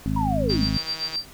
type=harmonic tone; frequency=52.4 Hz; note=G#1; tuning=16 cents sharp; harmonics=1 / 2 / 3 / 4 / 5; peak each=-28 / -28 / -28 / -28 / -28 dBFS; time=0.06-0.77 s; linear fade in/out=0 ms
type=linear sweep; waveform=sine; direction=down; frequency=984 to 160 Hz; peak=-24 dBFS; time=0.16-0.66 s; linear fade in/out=5 ms
type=tone with tremolo; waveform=sine; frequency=4699 Hz; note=D8; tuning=in tune; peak=-23 dBFS; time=0.49-1.25 s; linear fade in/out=5 ms; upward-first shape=sine; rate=7.7 Hz; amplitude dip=90%
type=click train; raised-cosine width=0.2 ms; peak=-19 dBFS; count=106; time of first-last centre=0.5-1.156 s; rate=160 Hz
effects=pink hiss -46 dBFS RMS until 1.33 s